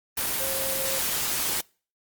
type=tone in noise; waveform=sine; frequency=536 Hz; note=C5; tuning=42 cents sharp; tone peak=-32 dBFS; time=0.4-0.99 s; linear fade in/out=5 ms; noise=white; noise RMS=-27 dBFS; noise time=0.17-1.61 s; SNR=-8 dB; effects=noise-tail reverb RT60 0.4 s tail -26 dB re dry + Opus 24 kbps